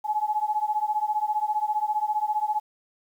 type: beating tone pair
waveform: sine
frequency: 842 / 857 Hz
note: G#5 / A5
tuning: +24 / -46 cents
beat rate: 15 Hz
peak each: -26 dBFS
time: 0.04-2.6 s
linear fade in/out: 20 ms
effects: 9-bit